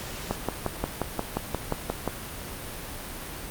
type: click train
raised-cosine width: 1 ms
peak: -11 dBFS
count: 11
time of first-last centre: 0.31-2.077 s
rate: 5.66 Hz
effects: pink hiss -37 dBFS RMS until 3.5 s + Opus 48 kbps